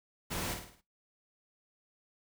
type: noise with echo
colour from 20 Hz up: pink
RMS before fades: -37 dBFS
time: 0.3-0.55 s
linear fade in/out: 20 ms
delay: 53 ms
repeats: 5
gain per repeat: -6 dB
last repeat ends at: 0.815 s
effects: noise-tail reverb RT60 0.2 s tail -17 dB re dry